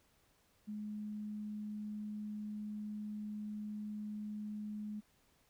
sine tone, 210.6 Hz, G#3, 24 cents sharp, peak -40 dBFS, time 0.67-5.01 s, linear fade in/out 20 ms, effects pink hiss -72 dBFS RMS until 5.49 s

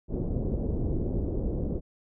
pink low-pass noise, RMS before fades -29 dBFS, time 0.08-1.81 s, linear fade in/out 50 ms, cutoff 460 Hz, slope 24 dB/octave, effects none

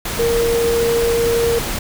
sine tone in noise, 466.2 Hz, A#4, in tune, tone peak -14 dBFS, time 0.19-1.59 s, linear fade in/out 5 ms, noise pink, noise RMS -23 dBFS, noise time 0.05-1.79 s, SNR +6 dB, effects none

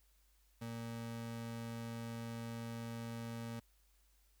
square ring-modulated tone, 173.6 Hz, F3, 10 cents flat, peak -40 dBFS, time 0.61-3.6 s, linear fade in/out 10 ms, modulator 57.8 Hz, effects added 50 Hz sine -69 dBFS peak until 4.4 s + white hiss -75 dBFS RMS until 4.4 s

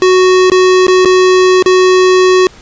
square tone with dropouts, 370 Hz, F#4, in tune, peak -5 dBFS, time 0.02-2.47 s, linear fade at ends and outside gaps 1 ms, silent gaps 0.5-0.518 / 0.868-0.881 / 1.049-1.056 / 1.625-1.66 s, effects pink hiss -38 dBFS RMS until 2.61 s + resampled to 16000 Hz

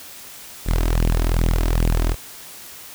sawtooth tone with flanger, 41.2 Hz, E1, in tune, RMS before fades -18 dBFS, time 0.65-2.16 s, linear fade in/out 50 ms, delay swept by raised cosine 0.3 to 3.2 ms, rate 2.5 Hz, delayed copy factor +0.65, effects white hiss -39 dBFS RMS until 2.94 s

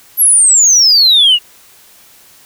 sine exponential sweep, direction down, 11840 to 2794 Hz, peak -3 dBFS, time 0.17-1.39 s, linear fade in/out 50 ms, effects tanh soft clip ceiling -2 dBFS + white hiss -43 dBFS RMS until 2.45 s

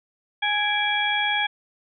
harmonic tone with a mistuned harmonic, 830.6 Hz, G#5, in tune, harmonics 1 / 2 / 3 / 4, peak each -26 / -26 / -26 / -26 dBFS, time 0.42-1.47 s, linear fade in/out 10 ms, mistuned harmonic 3, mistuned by -110 cents, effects none

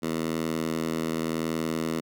10% pulse tone with high-pass filter, 80.9 Hz, E2, 32 cents flat, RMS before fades -29 dBFS, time 0.02-2.01 s, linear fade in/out 20 ms, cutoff 220 Hz, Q 1.5, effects none

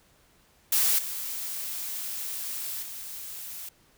blue noise with level steps, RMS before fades -23 / -34 / -39 dBFS, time 0.72-3.69 s, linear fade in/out 5 ms, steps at 0.98 / 2.82 s, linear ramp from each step 10 ms, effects pink hiss -62 dBFS RMS until 3.97 s

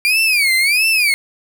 35% pulse tone with vibrato, 2349 Hz, D7, in tune, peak -10 dBFS, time 0.05-1.14 s, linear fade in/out 0 ms, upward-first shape sine, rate 1.5 Hz, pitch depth 220 cents each way, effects none

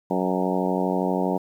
harmonic tone with a mistuned harmonic, 92.5 Hz, F#2, in tune, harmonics 2 / 3 / 4 / 5 / 6 / 7 / 8 / 9 / 10, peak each -26 / -28 / -29 / -30 / -31 / -31 / -32 / -33 / -33 dBFS, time 0.1-1.38 s, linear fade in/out 10 ms, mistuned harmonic 9, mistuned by +18 cents, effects 9-bit

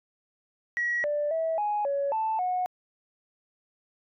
sine tone with pitch steps, 1915 / 589 / 650 / 834 / 561 / 881 / 730 Hz, A#6 / D5 / E5 / G#5 / C#5 / A5 / F#5, +46 / +5 / -24 / +7 / +21 / +2 / -24 cents, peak -24 dBFS, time 0.77-2.66 s, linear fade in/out 0 ms, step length 270 ms, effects tanh soft clip ceiling -20 dBFS

